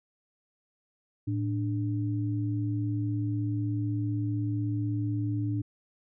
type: tone pair together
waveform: sine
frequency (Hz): 110.5 / 294.8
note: A2 / D4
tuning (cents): +8 / +7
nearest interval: octave + perfect fourth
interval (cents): 1699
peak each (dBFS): -28 / -32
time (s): 1.27-5.62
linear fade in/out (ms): 10
effects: none